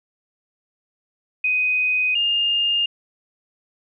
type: tone pair in turn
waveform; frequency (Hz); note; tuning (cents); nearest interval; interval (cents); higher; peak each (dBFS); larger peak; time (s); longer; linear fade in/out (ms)
sine; 2502 / 2821; D#7 / F7; +9 / +17; major second; 208; second; -17 / -17; neither; 1.44-2.15 / 2.15-2.86; neither; 5
effects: none